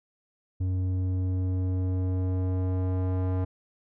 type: tone with low-pass filter sweep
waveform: square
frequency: 92.5 Hz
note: F#2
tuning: in tune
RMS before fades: -27 dBFS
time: 0.6-3.45 s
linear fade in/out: 10 ms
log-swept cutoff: 220 to 880 Hz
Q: 0.77
effects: none